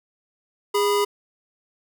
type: tone pair together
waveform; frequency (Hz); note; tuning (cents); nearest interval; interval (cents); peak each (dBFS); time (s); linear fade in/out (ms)
square; 410 / 983.4; G#4 / B5; -22 / -8; octave + minor third; 1514; -20 / -25; 0.74-1.05; 10
effects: none